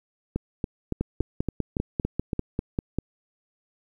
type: two click trains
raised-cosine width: 3 ms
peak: -13 / -12 dBFS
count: 8 / 11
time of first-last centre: 0.36-2.332 / 1.01-2.986 s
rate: 3.55 / 5.06 Hz
effects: 9-bit